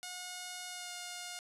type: tone with pitch glide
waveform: 5% pulse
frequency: 723 to 713.5 Hz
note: F#5 to F5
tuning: -40 to +37 cents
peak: -30 dBFS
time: 0.03-1.39 s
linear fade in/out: 0 ms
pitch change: -23 cents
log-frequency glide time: 0.68-0.92 s
effects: resampled to 32000 Hz + 12-bit